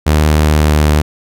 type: tone with pitch glide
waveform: sawtooth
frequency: 76.4 to 75.44 Hz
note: D#2 to D2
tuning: -31 to +47 cents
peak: -4 dBFS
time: 0.06-1.02 s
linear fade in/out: 10 ms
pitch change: -22 cents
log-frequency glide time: 0.44-0.8 s
effects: none